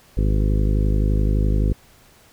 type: harmonic tone with a mistuned harmonic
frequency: 51.7 Hz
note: G#1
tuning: 7 cents flat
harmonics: 1 / 2 / 3 / 4 / 5 / 6 / 7 / 8 / 10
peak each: -17 / -23 / -27 / -29 / -31 / -33 / -34 / -35 / -37 dBFS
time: 0.17-1.73 s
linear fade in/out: 5 ms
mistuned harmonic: 10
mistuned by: -63 cents
effects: pink hiss -52 dBFS RMS until 2.32 s

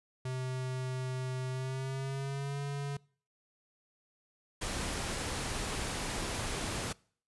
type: tone with pitch glide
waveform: square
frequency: 128.9 to 141.38 Hz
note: C3 to C#3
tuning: -26 to +34 cents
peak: -35 dBFS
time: 0.25-2.97 s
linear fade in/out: 5 ms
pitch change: +160 cents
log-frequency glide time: 1.49-2.6 s
type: noise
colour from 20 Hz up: pink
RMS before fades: -36 dBFS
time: 4.61-6.93 s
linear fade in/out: 10 ms
effects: noise-tail reverb RT60 0.5 s tail -24 dB re dry + resampled to 24000 Hz

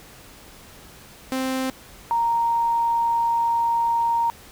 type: tone pair in turn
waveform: sawtooth / sine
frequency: 261.6 / 930.3 Hz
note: C4 / A#5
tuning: 0 / -4 cents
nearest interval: octave + minor seventh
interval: 2196 cents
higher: second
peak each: -19 / -18 dBFS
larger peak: second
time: 1.32-1.7 / 2.11-4.3 s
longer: second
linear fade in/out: 0 ms
effects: pink hiss -46 dBFS RMS until 4.51 s

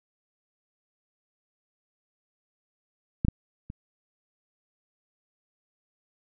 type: clicks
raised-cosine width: 5 ms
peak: -12 / -10 / -25 dBFS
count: 3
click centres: 3.249 / 3.284 / 3.701 s
effects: none

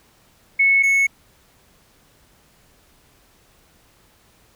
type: tone pair in turn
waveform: sine / triangle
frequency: 2201 / 2201 Hz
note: C#7 / C#7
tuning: -13 / -13 cents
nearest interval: unison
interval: 0 cents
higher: neither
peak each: -12 dBFS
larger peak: neither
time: 0.59-0.83 / 0.83-1.07 s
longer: neither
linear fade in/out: 10 ms
effects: pink hiss -56 dBFS RMS until 4.55 s

